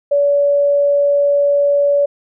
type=tone; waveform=sine; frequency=571 Hz; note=D5; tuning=49 cents flat; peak=-10 dBFS; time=0.11-2.06 s; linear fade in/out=10 ms; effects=none